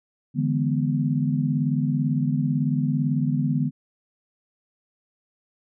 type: chord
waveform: sine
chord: E dominant seventh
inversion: third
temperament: equal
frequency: 146.83 / 164.81 / 207.7 / 246.9 Hz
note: D3 / E3 / G#3 / B3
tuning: 0 / 0 / 0 / 0 cents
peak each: -23 / -28 / -29 / -25 dBFS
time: 0.34-3.71 s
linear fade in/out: 50 ms
effects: none